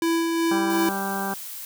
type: tone with tremolo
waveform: square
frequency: 332 Hz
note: E4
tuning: 12 cents sharp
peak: -20 dBFS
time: 0.02-0.89 s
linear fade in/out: 2 ms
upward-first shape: sine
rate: 2.7 Hz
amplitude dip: 30%
type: harmonic tone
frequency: 196 Hz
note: G3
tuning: in tune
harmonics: 1 / 2 / 3 / 4 / 5 / 6 / 7 / 8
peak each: -30 / -34 / -39 / -30 / -35 / -36 / -40 / -34 dBFS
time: 0.51-1.34 s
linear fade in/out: 5 ms
type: noise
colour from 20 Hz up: blue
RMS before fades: -36 dBFS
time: 0.7-1.65 s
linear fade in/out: 2 ms
effects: none